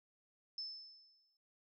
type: tone with exponential decay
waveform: sine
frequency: 5260 Hz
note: E8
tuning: 5 cents flat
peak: -39 dBFS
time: 0.58-1.37 s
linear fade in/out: 2 ms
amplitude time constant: 170 ms
effects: none